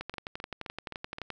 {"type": "two click trains", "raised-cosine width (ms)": 0.3, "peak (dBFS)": [-20, -23], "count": [16, 5], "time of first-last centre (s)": [[0.01, 1.303], [0.14, 1.184]], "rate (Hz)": [11.6, 3.83], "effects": []}